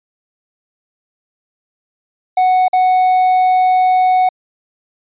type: tone with dropouts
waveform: triangle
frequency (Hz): 740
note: F#5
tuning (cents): 0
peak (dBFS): -7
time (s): 2.37-4.29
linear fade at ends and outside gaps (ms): 5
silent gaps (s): 2.682-2.731
effects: resampled to 8000 Hz